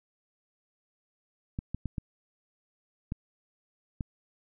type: clicks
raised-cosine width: 5 ms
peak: -20 dBFS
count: 6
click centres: 1.589 / 1.746 / 1.857 / 1.982 / 3.121 / 4.008 s
effects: none